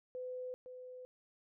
sine tone with echo, 505 Hz, B4, 39 cents sharp, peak -40 dBFS, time 0.15-0.54 s, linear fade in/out 0 ms, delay 510 ms, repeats 1, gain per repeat -7 dB, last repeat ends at 1.05 s, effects none

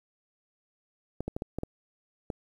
clicks, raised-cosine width 2 ms, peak -19 dBFS, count 7, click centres 1.206 / 1.28 / 1.365 / 1.421 / 1.586 / 1.634 / 2.302 s, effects 9-bit

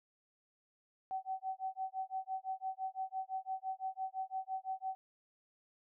sine tone with tremolo, 761 Hz, F#5, 48 cents sharp, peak -34 dBFS, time 1.11-4.95 s, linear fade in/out 0 ms, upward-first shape sine, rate 5.9 Hz, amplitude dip 100%, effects none

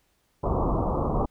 pink low-pass noise, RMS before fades -25 dBFS, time 0.43-1.26 s, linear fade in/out 10 ms, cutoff 1200 Hz, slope 96 dB/octave, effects pink hiss -69 dBFS RMS until 1.3 s

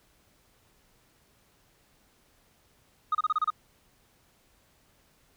sine tone bursts, 1245 Hz, D#6, 1 cent sharp, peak -20 dBFS, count 7, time 3.12-3.503 s, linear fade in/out 5 ms, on 29 ms, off 30 ms, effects tanh soft clip ceiling -21 dBFS + pink hiss -65 dBFS RMS until 5.36 s

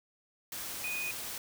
sine tone in noise, 2482 Hz, D#7, 5 cents flat, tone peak -34 dBFS, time 0.84-1.11 s, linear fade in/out 2 ms, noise white, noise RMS -40 dBFS, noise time 0.52-1.38 s, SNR +3 dB, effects none

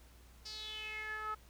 sawtooth tone with band-pass filter sweep, 430.7 Hz, A4, 37 cents flat, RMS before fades -43 dBFS, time 0.45-1.35 s, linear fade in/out 10 ms, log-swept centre 5000 to 1200 Hz, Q 6.7, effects added 60 Hz sine -58 dBFS peak until 1.49 s + pink hiss -64 dBFS RMS until 1.49 s

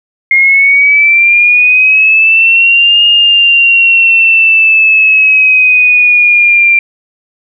sine linear two-way sweep, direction up then down, 2129 to 2840 to 2367 Hz, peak -3 dBFS, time 0.31-6.79 s, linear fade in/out 2 ms, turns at 3.04 s, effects none

